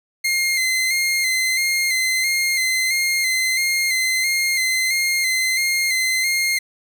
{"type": "tone with vibrato", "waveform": "sawtooth", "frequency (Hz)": 2093, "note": "C7", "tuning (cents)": 0, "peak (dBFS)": -14, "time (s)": [0.24, 6.59], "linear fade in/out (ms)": 10, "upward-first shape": "square", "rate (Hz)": 1.5, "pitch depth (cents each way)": 29, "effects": []}